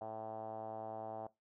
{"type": "tone with low-pass filter", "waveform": "5% pulse", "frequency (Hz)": 110, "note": "A2", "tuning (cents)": 0, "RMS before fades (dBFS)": -44, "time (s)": [0.01, 1.27], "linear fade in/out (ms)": 5, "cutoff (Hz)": 720, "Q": 6.5, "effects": ["noise-tail reverb RT60 0.2 s tail -20 dB re dry"]}